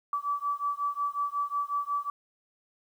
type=beating tone pair; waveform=sine; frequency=1150 / 1155.5 Hz; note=D6 / D6; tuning=-37 / -28 cents; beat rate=5.5 Hz; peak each=-31 dBFS; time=0.13-2.1 s; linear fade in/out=2 ms; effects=10-bit